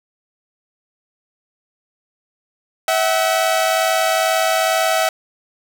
sawtooth tone pair together, 649.8 / 752 Hz, E5 / F#5, -25 / +28 cents, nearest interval minor third, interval 253 cents, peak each -13 / -15 dBFS, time 2.88-5.09 s, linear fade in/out 2 ms, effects none

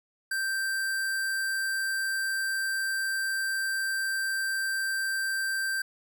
square tone, 1568 Hz, G6, in tune, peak -28 dBFS, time 0.31-5.82 s, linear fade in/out 5 ms, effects none

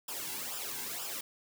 white noise with flanger, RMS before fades -39 dBFS, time 0.08-1.21 s, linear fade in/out 5 ms, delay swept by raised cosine 0.47 to 1.67 ms, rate 2.1 Hz, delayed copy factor -0.75, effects none

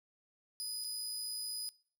25% pulse tone with dropouts, 4978 Hz, D#8, in tune, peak -33 dBFS, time 0.6-1.69 s, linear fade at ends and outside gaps 0 ms, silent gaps 0.84-0.845 s, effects noise-tail reverb RT60 0.5 s tail -23 dB re dry

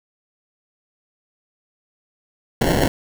blue noise with sample-and-hold, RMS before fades -17 dBFS, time 2.61-2.88 s, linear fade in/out 5 ms, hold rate 1225 Hz, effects none

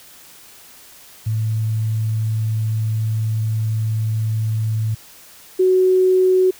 sine tone pair in turn, 110 / 371.7 Hz, A2 / F#4, 0 / +8 cents, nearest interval octave + major sixth, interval 2108 cents, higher second, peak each -17 / -11 dBFS, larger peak second, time 1.26-4.95 / 5.59-6.51 s, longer first, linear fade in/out 10 ms, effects white hiss -44 dBFS RMS until 6.59 s

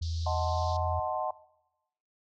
sine tone with pitch glide, 82.41 to 85.37 Hz, E2 to F2, 0 to -39 cents, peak -30 dBFS, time 0.01-1 s, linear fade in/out 10 ms, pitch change +61 cents, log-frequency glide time 0.35-0.76 s
white band-pass noise, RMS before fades -47 dBFS, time 0.02-0.77 s, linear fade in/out 5 ms, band 3600 to 5500 Hz, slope 48 dB/octave
sine chord, D# diminished seventh, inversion none, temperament equal, 622.3 / 740 / 880 / 1046.5 Hz, D#5 / F#5 / A5 / C6, 0 / 0 / 0 / 0 cents, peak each -34 / -33 / -35 / -36 dBFS, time 0.26-1.31 s, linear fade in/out 5 ms
effects noise-tail reverb RT60 0.9 s tail -19 dB re dry

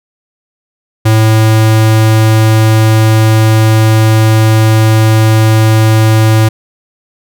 square tone, 110 Hz, A2, in tune, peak -5 dBFS, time 1.05-6.49 s, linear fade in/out 10 ms, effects none

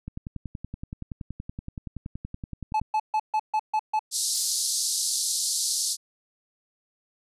click train, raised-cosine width 5 ms, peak -22 dBFS, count 30, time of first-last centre 0.08-2.816 s, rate 10.6 Hz
triangle tone bursts, 863 Hz, A5, 34 cents flat, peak -19 dBFS, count 7, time 2.74-3.993 s, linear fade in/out 5 ms, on 59 ms, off 140 ms
pink band-pass noise, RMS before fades -27 dBFS, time 4.11-5.97 s, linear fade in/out 50 ms, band 4200 to 11000 Hz, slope 48 dB/octave
violet noise with exponential decay, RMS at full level -34 dBFS, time 4.35-5.78 s, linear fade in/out 0 ms, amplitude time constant 310 ms
effects resampled to 32000 Hz

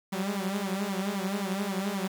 sawtooth tone with flanger, 196 Hz, G3, in tune, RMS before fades -31 dBFS, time 0.12-2.08 s, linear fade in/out 10 ms, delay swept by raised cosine 0.92 to 6.72 ms, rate 3.8 Hz, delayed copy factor +1, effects 8-bit

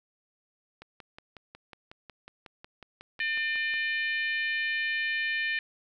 click train, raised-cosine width 0.3 ms, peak -29 dBFS, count 17, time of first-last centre 0.82-3.74 s, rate 5.48 Hz
harmonic tone, 600 Hz, D5, 37 cents sharp, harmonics 3 / 4 / 5 / 6 / 7, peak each -29 / -32 / -38 / -45 / -45 dBFS, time 3.2-5.59 s, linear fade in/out 2 ms
effects none

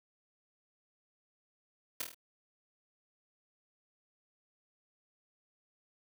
white noise with echo, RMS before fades -34 dBFS, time 2-2.02 s, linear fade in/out 5 ms, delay 25 ms, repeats 5, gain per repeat -4 dB, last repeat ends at 2.145 s, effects none

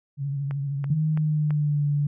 sine tone with vibrato, 140.1 Hz, C#3, 19 cents sharp, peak -25 dBFS, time 0.17-0.99 s, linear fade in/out 50 ms, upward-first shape sine, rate 13 Hz, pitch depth 48 cents each way
click train, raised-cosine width 0.5 ms, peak -23 dBFS, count 4, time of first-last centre 0.51-1.507 s, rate 3.01 Hz
sine tone with pitch glide, 155.56 to 145.14 Hz, D#3 to D3, 0 to -20 cents, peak -20 dBFS, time 0.9-2.07 s, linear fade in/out 5 ms, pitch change -120 cents, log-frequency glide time 1.11-1.86 s
effects none

